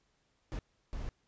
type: noise bursts at uneven times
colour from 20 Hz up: brown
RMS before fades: -38 dBFS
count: 2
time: 0.52-0.59 / 0.93-1.09 s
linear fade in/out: 0 ms
effects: pink hiss -75 dBFS RMS until 1.27 s + resampled to 16000 Hz